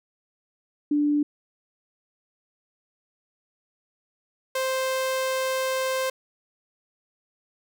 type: tone pair in turn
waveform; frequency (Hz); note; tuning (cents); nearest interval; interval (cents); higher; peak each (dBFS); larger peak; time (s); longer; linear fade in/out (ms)
sine / sawtooth; 293.7 / 523.3; D4 / C5; 0 / 0; minor seventh; 1000; second; -19 / -20; first; 0.91-1.23 / 4.55-6.1; second; 5
effects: none